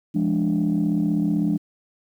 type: chord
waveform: sine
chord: D diminished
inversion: first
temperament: equal with one note detuned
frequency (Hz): 171.81 / 207.7 / 293.7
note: F3 / Ab3 / D4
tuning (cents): -28 / 0 / 0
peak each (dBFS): -22 / -22 / -22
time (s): 0.14-1.58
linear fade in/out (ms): 20
effects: tanh soft clip ceiling -13 dBFS + 9-bit